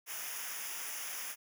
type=noise with comb filter; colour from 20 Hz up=white; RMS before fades=-41 dBFS; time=0.06-1.36 s; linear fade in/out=50 ms; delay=0.24 ms; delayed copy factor=-0.85; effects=none